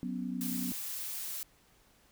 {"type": "chord", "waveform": "sine", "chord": "F# suspended fourth", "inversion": "none", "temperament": "equal", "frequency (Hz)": [185, 246.9, 277.2], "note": ["F#3", "B3", "C#4"], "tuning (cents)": [0, 0, 0], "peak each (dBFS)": [-38, -36, -42], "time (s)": [0.03, 0.72], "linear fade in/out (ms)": 0}
{"type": "noise", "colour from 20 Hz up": "blue", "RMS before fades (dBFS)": -39, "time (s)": [0.41, 1.43], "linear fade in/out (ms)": 0}
{"effects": ["pink hiss -65 dBFS RMS until 2.11 s"]}